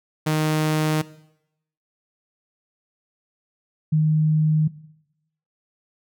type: tone pair in turn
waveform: sawtooth / sine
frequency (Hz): 155 / 155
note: D#3 / D#3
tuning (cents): -6 / -6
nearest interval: unison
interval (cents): 0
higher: neither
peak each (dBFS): -15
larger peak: neither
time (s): 0.26-1.02 / 3.92-4.68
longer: neither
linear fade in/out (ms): 10
effects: noise-tail reverb RT60 0.8 s tail -18 dB re dry